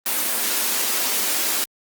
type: high-pass noise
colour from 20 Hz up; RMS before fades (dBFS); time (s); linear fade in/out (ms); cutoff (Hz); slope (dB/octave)
white; -22; 0.06-1.64; 0; 200; 96
effects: Opus 24 kbps